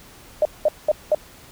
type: tone bursts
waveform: sine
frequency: 609 Hz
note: D#5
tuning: 37 cents flat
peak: -13 dBFS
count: 4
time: 0.42-1.148 s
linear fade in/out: 2 ms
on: 32 ms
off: 200 ms
effects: pink hiss -46 dBFS RMS until 1.51 s